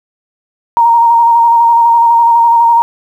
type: tone with vibrato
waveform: sine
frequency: 932.3 Hz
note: A#5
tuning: in tune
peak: -4 dBFS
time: 0.77-2.82 s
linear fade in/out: 0 ms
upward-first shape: square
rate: 12 Hz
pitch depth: 18 cents each way
effects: 7-bit